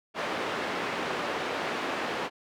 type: band-pass noise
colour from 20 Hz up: pink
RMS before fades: -32 dBFS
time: 0.14-2.3 s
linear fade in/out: 50 ms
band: 330 to 2600 Hz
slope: 12 dB/octave
effects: none